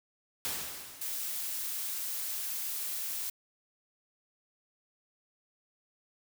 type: noise with exponential decay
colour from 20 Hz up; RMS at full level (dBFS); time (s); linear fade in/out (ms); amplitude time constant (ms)
white; -33; 0.45-1.7; 0; 270
type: noise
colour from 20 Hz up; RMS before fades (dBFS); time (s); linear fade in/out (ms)
blue; -36; 1.01-3.3; 5
effects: none